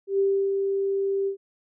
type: tone with ADSR envelope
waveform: sine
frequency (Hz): 392.8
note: G4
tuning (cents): +4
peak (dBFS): -18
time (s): 0.07-1.37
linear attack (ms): 120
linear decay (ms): 320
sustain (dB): -4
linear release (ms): 99
effects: none